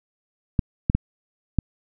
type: clicks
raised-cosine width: 5 ms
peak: -6 dBFS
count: 4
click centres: 0.592 / 0.899 / 0.95 / 1.587 s
effects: none